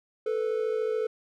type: tone pair together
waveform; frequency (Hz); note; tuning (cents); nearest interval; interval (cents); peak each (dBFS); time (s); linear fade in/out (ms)
triangle; 438.9 / 492.7; A4 / B4; -4 / -4; major second; 200; -25 / -29; 0.26-1.07; 5
effects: none